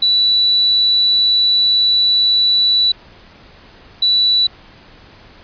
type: tone pair in turn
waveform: sine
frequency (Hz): 3951 / 3951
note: B7 / B7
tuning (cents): 0 / 0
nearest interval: unison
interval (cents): 0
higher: neither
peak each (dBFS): -10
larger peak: neither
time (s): 0.02-2.92 / 4.02-4.47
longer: first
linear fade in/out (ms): 5
effects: pink hiss -43 dBFS RMS until 5.43 s + resampled to 11025 Hz